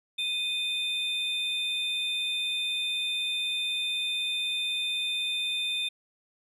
triangle tone pair together, 2489 / 3584 Hz, D#7 / A7, 0 / +31 cents, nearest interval tritone, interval 631 cents, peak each -32 / -27 dBFS, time 0.18-5.89 s, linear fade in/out 10 ms, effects resampled to 32000 Hz

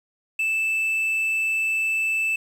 triangle tone with quantisation, 2637 Hz, E7, in tune, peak -19 dBFS, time 0.39-2.36 s, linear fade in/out 5 ms, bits 8, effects none

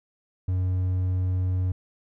triangle tone, 92 Hz, F#2, 9 cents flat, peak -20 dBFS, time 0.48-1.72 s, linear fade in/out 5 ms, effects none

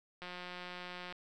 click train, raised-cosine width 0.3 ms, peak -29 dBFS, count 163, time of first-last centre 0.22-1.125 s, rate 179 Hz, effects none

